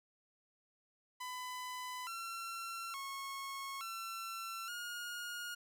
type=tone with pitch steps; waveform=sawtooth; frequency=1003 / 1357 / 1094 / 1350 / 1431 Hz; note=B5 / E6 / C#6 / E6 / F6; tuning=+26 / +50 / -23 / +41 / +42 cents; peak=-38 dBFS; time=1.2-5.55 s; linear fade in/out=10 ms; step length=870 ms; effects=none